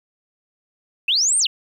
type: linear two-way sweep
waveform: sine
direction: up then down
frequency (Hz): 2489 to 9140 to 2489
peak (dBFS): -15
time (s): 1.08-1.47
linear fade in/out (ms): 5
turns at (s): 1.38
effects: 8-bit